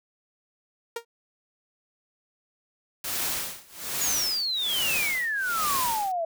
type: tone with exponential decay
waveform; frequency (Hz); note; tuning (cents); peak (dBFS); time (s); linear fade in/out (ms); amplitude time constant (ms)
sawtooth; 466; A#4; -1; -23; 0.96-1.05; 5; 18
type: noise with tremolo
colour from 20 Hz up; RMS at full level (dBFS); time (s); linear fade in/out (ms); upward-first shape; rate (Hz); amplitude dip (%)
white; -28; 3.04-6.12; 5; sine; 1.2; 95
type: exponential sweep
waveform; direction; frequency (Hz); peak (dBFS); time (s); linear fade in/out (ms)
sine; down; 6930 to 644; -25; 4.01-6.25; 5
effects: none